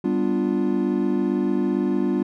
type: chord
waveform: triangle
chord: G dominant seventh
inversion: none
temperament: equal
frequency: 196 / 246.9 / 293.7 / 349.2 Hz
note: G3 / B3 / D4 / F4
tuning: 0 / 0 / 0 / 0 cents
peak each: -23 dBFS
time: 0.04-2.23 s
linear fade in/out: 5 ms
effects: none